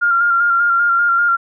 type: tone with vibrato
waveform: sine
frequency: 1394 Hz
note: F6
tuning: 4 cents flat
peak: -11 dBFS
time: 0.01-1.37 s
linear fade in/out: 20 ms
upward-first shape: square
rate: 5.1 Hz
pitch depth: 23 cents each way
effects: none